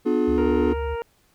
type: chord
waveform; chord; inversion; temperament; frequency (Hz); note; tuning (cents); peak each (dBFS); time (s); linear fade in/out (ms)
triangle; B diminished seventh; none; just; 246.9 / 296.3 / 355.6 / 426.7; B3 / D4 / F4 / Ab4; 0 / +15 / +31 / +47; -22; 0.05-0.74; 20
type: tone with vibrato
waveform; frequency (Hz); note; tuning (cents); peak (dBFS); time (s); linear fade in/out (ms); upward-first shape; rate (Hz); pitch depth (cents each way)
sine; 71.5; D2; -46; -27; 0.27-0.96; 20; sine; 16; 120
type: harmonic tone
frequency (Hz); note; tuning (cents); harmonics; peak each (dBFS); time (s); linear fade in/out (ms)
466.2; A#4; 0; 1 / 2 / 3 / 4 / 5 / 6; -27 / -33 / -39 / -47 / -47 / -47; 0.38-1.02; 0
effects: pink hiss -62 dBFS RMS until 1.34 s